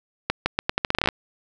accelerating click train, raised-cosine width 0.3 ms, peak -4 dBFS, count 14, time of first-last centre 0.3-1.088 s, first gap 160 ms, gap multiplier 0.81, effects none

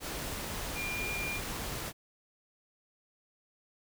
sine tone in noise, 2401 Hz, D7, 38 cents sharp, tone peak -35 dBFS, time 0.74-1.41 s, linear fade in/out 50 ms, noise pink, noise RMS -38 dBFS, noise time 0-1.93 s, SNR 0 dB, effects none

